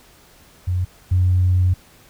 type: tone pair in turn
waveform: sine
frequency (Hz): 90.5 / 90.99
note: F#2 / F#2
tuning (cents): -38 / -28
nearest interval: unison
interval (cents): 10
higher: second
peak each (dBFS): -17 / -12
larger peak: second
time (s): 0.67-0.85 / 1.11-1.74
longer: second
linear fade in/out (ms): 10
effects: tanh soft clip ceiling -8 dBFS + pink hiss -50 dBFS RMS until 2.09 s